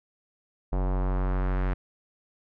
square tone with low-pass filter sweep, 46.46 Hz, F#1, 8 cents sharp, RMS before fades -26 dBFS, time 0.72-1.74 s, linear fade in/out 10 ms, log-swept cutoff 830 to 1800 Hz, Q 1.5, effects none

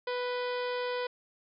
harmonic tone with a mistuned harmonic, 493.9 Hz, B4, in tune, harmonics 1 / 2 / 3 / 4 / 5 / 6 / 7 / 8 / 9 / 10, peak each -32 / -38 / -42 / -44 / -46 / -48 / -49 / -50 / -51 / -52 dBFS, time 0.07-1.07 s, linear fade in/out 5 ms, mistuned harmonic 6, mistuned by +69 cents, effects none

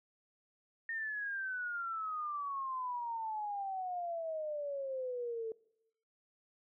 sine exponential sweep, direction down, 1841 to 440.7 Hz, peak -36 dBFS, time 0.89-5.52 s, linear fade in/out 2 ms, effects noise-tail reverb RT60 0.8 s tail -22 dB re dry

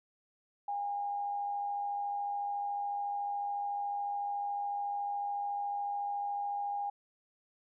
sine tone with amplitude modulation, 812 Hz, G#5, 39 cents flat, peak -31 dBFS, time 0.68-6.9 s, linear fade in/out 5 ms, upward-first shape sine, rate 93.9 Hz, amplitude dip 35%, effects none

